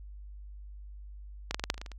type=clicks; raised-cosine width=0.2 ms; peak=-14 / -12 / -17 / -12 / -8 / -28 / -26 / -22 / -27 / -28 dBFS; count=10; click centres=1.51 / 1.545 / 1.596 / 1.639 / 1.701 / 1.743 / 1.779 / 1.815 / 1.862 / 1.917 s; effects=added 50 Hz sine -43 dBFS peak until 1.98 s